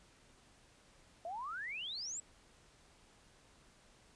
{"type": "exponential sweep", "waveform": "sine", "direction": "up", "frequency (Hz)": [647, 7940], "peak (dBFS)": -40, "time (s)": [1.25, 2.2], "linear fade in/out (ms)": 2, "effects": ["pink hiss -65 dBFS RMS until 4.15 s", "resampled to 22050 Hz"]}